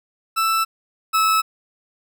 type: tone pair in turn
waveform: 40% pulse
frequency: 1323 / 1300.3 Hz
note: E6 / E6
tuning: +6 / -24 cents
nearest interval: unison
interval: 30 cents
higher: first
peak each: -16 / -14 dBFS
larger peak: second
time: 0.36-0.65 / 1.13-1.42 s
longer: neither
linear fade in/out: 20 ms
effects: none